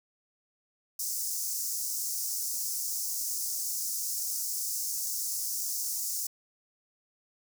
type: high-pass noise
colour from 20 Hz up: pink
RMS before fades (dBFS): -33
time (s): 0.99-6.27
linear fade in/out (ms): 5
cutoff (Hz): 5300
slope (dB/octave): 48
effects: none